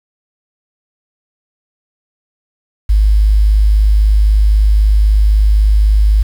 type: tone with quantisation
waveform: sine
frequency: 51.91 Hz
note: G#1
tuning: in tune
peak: -6 dBFS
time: 2.89-6.23 s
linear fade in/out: 10 ms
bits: 6
effects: none